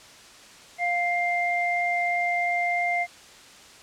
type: tone pair together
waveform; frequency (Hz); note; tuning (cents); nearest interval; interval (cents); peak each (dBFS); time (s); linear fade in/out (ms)
sine; 701 / 2101; F5 / C7; +6 / +7; octave + perfect fifth; 1901; -25; 0.78-3.07; 50
effects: white hiss -48 dBFS RMS until 3.82 s + low-pass 7000 Hz 12 dB/octave